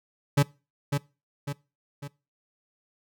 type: tone with echo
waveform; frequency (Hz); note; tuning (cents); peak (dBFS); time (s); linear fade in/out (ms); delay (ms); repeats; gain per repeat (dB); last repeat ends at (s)
40% pulse; 142.6; C#3; +49; -16; 0.37-0.43; 10; 550; 3; -6; 2.08
effects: noise-tail reverb RT60 0.3 s tail -22 dB re dry